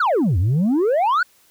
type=exponential two-way sweep; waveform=sine; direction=down then up; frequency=1535 to 81.8 to 1535 Hz; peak=-12 dBFS; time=0-1.23 s; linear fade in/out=5 ms; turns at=0.38 s; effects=tanh soft clip ceiling -14 dBFS + white hiss -56 dBFS RMS until 1.5 s